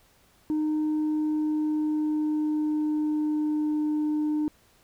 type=tone with pitch glide; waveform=sine; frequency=307.1 to 302.7 Hz; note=D#4 to D#4; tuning=-23 to -48 cents; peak=-21 dBFS; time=0.5-4.48 s; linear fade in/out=0 ms; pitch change=-25 cents; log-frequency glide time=0.72-3.82 s; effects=tanh soft clip ceiling -22 dBFS + pink hiss -61 dBFS RMS until 4.83 s